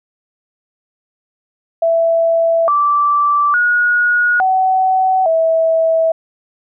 sine tone with pitch steps, 663 / 1166 / 1449 / 754 / 651 Hz, E5 / D6 / F#6 / F#5 / E5, +10 / -13 / -37 / +32 / -22 cents, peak -10 dBFS, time 1.82-6.12 s, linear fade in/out 5 ms, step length 860 ms, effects none

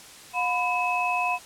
sine tone cluster, 719 / 999 / 2577 Hz, F#5 / B5 / E7, -50 / +20 / -40 cents, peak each -27 dBFS, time 0.33-1.39 s, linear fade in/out 50 ms, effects white hiss -46 dBFS RMS until 1.45 s + low-pass 10000 Hz 12 dB/octave

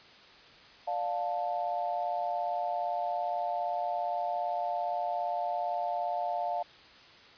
sine chord, D minor, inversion none, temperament just, 587.3 / 704.8 / 881 Hz, D5 / F5 / A5, 0 / +16 / +2 cents, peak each -37 / -31 / -36 dBFS, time 0.87-6.63 s, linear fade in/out 10 ms, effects white hiss -54 dBFS RMS until 7.37 s + resampled to 11025 Hz

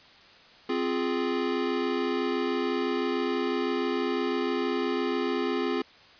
square chord, F minor, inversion second, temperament equal, 261.6 / 349.2 / 415.3 Hz, C4 / F4 / Ab4, 0 / 0 / 0 cents, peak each -31 dBFS, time 0.69-5.82 s, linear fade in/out 5 ms, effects white hiss -53 dBFS RMS until 6.19 s + resampled to 11025 Hz

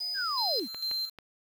sine tone, 4978 Hz, D#8, in tune, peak -31 dBFS, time 0-0.6 s, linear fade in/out 10 ms
sine linear sweep, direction down, 1668 to 176.5 Hz, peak -31 dBFS, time 0.14-0.68 s, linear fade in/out 50 ms
triangle tone with tremolo, 4129 Hz, C8, 24 cents flat, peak -28 dBFS, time 0.37-1.1 s, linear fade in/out 10 ms, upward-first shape square, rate 2.2 Hz, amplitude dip 65%
clicks, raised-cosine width 0.3 ms, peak -25 / -25 / -29 dBFS, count 3, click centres 0.746 / 0.913 / 1.187 s
effects 8-bit

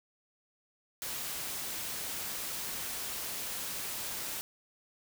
white noise, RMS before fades -38 dBFS, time 1.02-4.41 s, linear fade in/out 0 ms, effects none

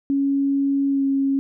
sine tone with pitch glide, 277.2 to 273.4 Hz, C#4 to C#4, 0 to -24 cents, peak -17 dBFS, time 0.1-1.39 s, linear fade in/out 0 ms, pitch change -24 cents, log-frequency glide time 0.89-1.04 s, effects none

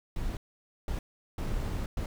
brown noise bursts at uneven times, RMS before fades -32 dBFS, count 4, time 0.16-0.37 / 0.88-0.99 / 1.38-1.86 / 1.97-2.06 s, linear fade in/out 2 ms, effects none

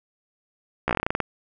slowing click train, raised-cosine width 0.5 ms, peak -7 dBFS, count 12, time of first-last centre 0.88-1.203 s, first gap 14 ms, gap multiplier 1.14, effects none

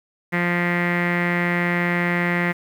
sawtooth tone with low-pass filter, 174.61 Hz, F3, in tune, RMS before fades -21 dBFS, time 0.32-2.53 s, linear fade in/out 20 ms, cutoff 2000 Hz, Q 8, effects 8-bit

